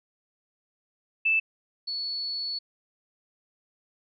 sine tone pair in turn, 2637 / 4417 Hz, E7 / C#8, 0 / -7 cents, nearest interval major sixth, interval 893 cents, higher second, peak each -20 / -29 dBFS, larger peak first, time 1.25-1.4 / 1.87-2.59 s, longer second, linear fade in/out 10 ms, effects none

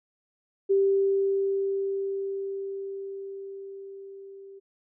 sine tone with level ramp, 392 Hz, G4, in tune, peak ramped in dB -18 to -43 dBFS, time 0.69-4.6 s, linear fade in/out 20 ms, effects none

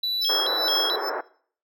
triangle tone with vibrato, 3609 Hz, A7, 43 cents sharp, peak -22 dBFS, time 0.03-0.96 s, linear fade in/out 5 ms, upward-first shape square, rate 2.3 Hz, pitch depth 160 cents each way
square tone with tremolo, 5274 Hz, E8, in tune, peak -23 dBFS, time 0.21-1.1 s, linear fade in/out 10 ms, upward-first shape sine, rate 2.3 Hz, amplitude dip 95%
pink band-pass noise, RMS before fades -29 dBFS, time 0.29-1.21 s, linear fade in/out 5 ms, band 350 to 1700 Hz, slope 48 dB/octave
effects noise-tail reverb RT60 0.5 s tail -19 dB re dry

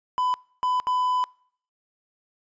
triangle tone bursts at uneven times, 1002 Hz, B5, 25 cents sharp, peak -19 dBFS, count 3, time 0.18-0.34 / 0.63-0.8 / 0.87-1.24 s, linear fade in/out 0 ms, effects noise-tail reverb RT60 0.6 s tail -26 dB re dry + resampled to 16000 Hz

